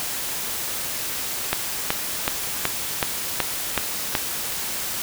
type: click train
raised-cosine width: 0.3 ms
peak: -3 dBFS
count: 8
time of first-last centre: 1.53-4.152 s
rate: 2.67 Hz
effects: white hiss -28 dBFS RMS until 5.02 s